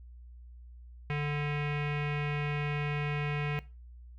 square tone with low-pass filter, 146.83 Hz, D3, in tune, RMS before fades -32 dBFS, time 1.1-3.59 s, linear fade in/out 0 ms, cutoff 2400 Hz, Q 4.3, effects noise-tail reverb RT60 0.3 s tail -20 dB re dry + added 60 Hz sine -47 dBFS peak until 4.18 s

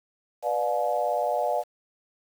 sine chord, B diminished seventh, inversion none, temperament just, 493.9 / 592.7 / 711.2 / 853.4 Hz, B4 / D5 / F5 / Ab5, 0 / +16 / +31 / +47 cents, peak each -31 / -27 / -27 / -31 dBFS, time 0.42-1.64 s, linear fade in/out 50 ms, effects 8-bit

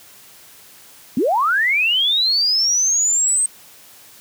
sine linear sweep, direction up, 207.7 to 8390 Hz, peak -14 dBFS, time 1.17-3.46 s, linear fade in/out 2 ms, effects white hiss -45 dBFS RMS until 4.2 s + high-pass 60 Hz 12 dB/octave

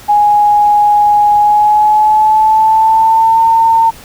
sine tone with pitch glide, 830.6 to 905.8 Hz, G#5 to A#5, 0 to -50 cents, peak -5 dBFS, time 0.08-3.91 s, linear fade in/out 20 ms, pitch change +150 cents, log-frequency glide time 1.37-3.44 s, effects pink hiss -35 dBFS RMS until 4.04 s

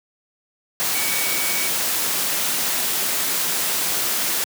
sine tone in noise, 2259 Hz, C#7, 32 cents sharp, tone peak -28 dBFS, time 0.95-1.68 s, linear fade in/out 0 ms, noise white, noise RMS -22 dBFS, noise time 0.8-4.44 s, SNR -9 dB, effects high-pass 150 Hz 12 dB/octave

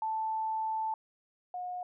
sine tone pair in turn, 880 / 722.3 Hz, A5 / F#5, 0 / -42 cents, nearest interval minor third, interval 342 cents, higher first, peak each -30 / -35 dBFS, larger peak first, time 0.02-0.94 / 1.54-1.83 s, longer first, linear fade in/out 2 ms, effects none

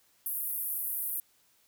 pink band-pass noise, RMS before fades -34 dBFS, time 0.26-1.2 s, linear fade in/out 0 ms, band 11000 to 16000 Hz, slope 48 dB/octave, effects white hiss -67 dBFS RMS until 1.67 s

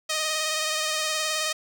5% pulse tone with vibrato, 622.3 Hz, D#5, in tune, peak -13 dBFS, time 0.09-1.53 s, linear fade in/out 10 ms, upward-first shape sine, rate 19 Hz, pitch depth 27 cents each way, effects none

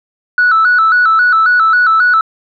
sine tone with vibrato, 1390 Hz, F6, 9 cents flat, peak -5 dBFS, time 0.38-2.21 s, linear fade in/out 2 ms, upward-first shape square, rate 3.7 Hz, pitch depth 96 cents each way, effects tanh soft clip ceiling -3 dBFS

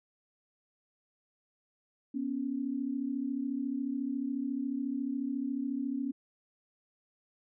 sine tone pair together, 244.7 / 278.8 Hz, B3 / C#4, -16 / +10 cents, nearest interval major second, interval 226 cents, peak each -35 / -33 dBFS, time 2.14-6.12 s, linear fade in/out 10 ms, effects none

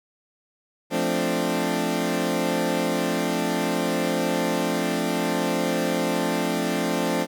20% pulse chord, D minor seventh, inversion first, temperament equal, 174.61 / 220 / 261.6 / 293.7 Hz, F3 / A3 / C4 / D4, 0 / 0 / 0 / 0 cents, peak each -23 dBFS, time 0.9-7.27 s, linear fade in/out 50 ms, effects none

